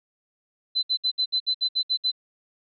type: tone bursts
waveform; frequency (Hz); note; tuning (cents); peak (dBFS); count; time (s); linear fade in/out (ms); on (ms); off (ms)
sine; 4038; B7; +38; -20; 10; 0.75-2.117; 20; 80; 63
effects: none